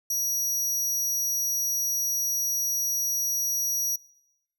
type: tone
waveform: sawtooth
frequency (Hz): 5780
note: F#8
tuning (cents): -41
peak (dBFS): -22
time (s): 0.1-3.96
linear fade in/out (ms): 5
effects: noise-tail reverb RT60 0.9 s tail -24 dB re dry